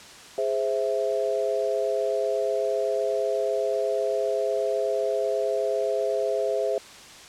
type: chord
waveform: sine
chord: Ab augmented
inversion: none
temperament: equal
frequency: 415.3 / 523.3 / 659.3 Hz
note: Ab4 / C5 / E5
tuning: 0 / 0 / 0 cents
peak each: -27 dBFS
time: 0.38-6.78 s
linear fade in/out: 2 ms
effects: white hiss -45 dBFS RMS until 7.28 s + low-pass 7000 Hz 12 dB/octave